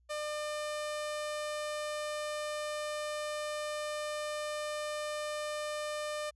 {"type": "tone", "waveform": "sawtooth", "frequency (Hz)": 600, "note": "D5", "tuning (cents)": 37, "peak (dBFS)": -31, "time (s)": [0.09, 6.31], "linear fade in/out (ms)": 20, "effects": ["added 60 Hz sine -65 dBFS peak until 6.35 s", "resampled to 24000 Hz"]}